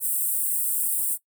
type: high-pass noise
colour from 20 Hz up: pink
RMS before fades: -25 dBFS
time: 0-1.18 s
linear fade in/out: 50 ms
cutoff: 8100 Hz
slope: 96 dB/octave
effects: noise-tail reverb RT60 0.1 s tail -18 dB re dry